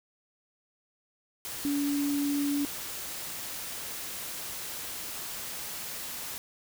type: tone in noise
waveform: sine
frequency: 285.7 Hz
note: D4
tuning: 48 cents flat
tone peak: -26 dBFS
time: 1.65-2.65 s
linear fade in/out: 0 ms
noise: white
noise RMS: -38 dBFS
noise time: 1.45-6.38 s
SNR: +9 dB
effects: none